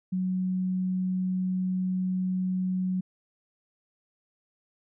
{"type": "tone", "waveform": "sine", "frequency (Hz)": 185, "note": "F#3", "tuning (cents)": 0, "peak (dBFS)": -25, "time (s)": [0.12, 3.01], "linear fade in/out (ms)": 10, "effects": []}